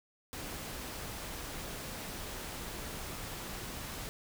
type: noise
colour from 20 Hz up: pink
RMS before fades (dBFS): -42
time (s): 0.33-4.09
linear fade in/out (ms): 0
effects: none